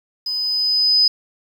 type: tone with level ramp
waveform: sine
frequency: 5010 Hz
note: D#8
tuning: 11 cents sharp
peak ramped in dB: -21 to -10 dBFS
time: 0.26-1.08 s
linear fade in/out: 5 ms
effects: 7-bit